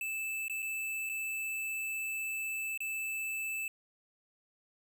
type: tone with dropouts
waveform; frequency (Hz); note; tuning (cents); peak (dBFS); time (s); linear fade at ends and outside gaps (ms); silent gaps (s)
square; 2632; E7; -3; -35; 0.01-3.68; 2; 0.482-0.497 / 0.622-0.626 / 1.092-1.096 / 2.776-2.804
effects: none